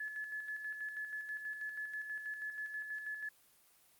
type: tone with tremolo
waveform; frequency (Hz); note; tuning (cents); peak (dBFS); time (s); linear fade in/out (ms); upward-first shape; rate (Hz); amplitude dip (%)
sine; 1716; A6; -44; -38; 0-3.29; 5; square; 6.2; 45
effects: white hiss -67 dBFS RMS until 3.99 s + Opus 24 kbps